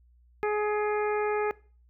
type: harmonic tone with a mistuned harmonic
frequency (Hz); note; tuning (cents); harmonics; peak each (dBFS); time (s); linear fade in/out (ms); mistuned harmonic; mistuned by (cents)
420; G#4; +19; 1 / 2 / 3 / 4 / 5 / 6; -26 / -32 / -36 / -38 / -40 / -42; 0.43-1.51; 0; 6; -56
effects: noise-tail reverb RT60 0.4 s tail -21 dB re dry + added 60 Hz sine -57 dBFS peak until 1.89 s